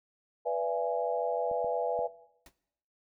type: chord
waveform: sine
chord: E dominant seventh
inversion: second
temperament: equal with one note detuned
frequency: 493.9 / 587.3 / 673.1 / 830.6 Hz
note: B4 / D5 / E5 / G#5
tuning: 0 / 0 / +36 / 0 cents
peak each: -31 / -35 / -34 / -35 dBFS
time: 0.45-2.08 s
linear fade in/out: 20 ms
type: clicks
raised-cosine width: 2 ms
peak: -34 dBFS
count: 3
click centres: 1.514 / 1.645 / 1.991 s
type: noise with exponential decay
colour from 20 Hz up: pink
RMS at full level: -47 dBFS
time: 2.46-2.54 s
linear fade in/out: 2 ms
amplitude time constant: 16 ms
effects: noise-tail reverb RT60 0.8 s tail -18 dB re dry